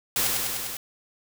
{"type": "noise with echo", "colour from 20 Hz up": "white", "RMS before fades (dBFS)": -24, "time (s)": [0.16, 0.27], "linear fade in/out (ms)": 2, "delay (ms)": 100, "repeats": 5, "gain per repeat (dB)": -2, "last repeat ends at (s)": 0.77, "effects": []}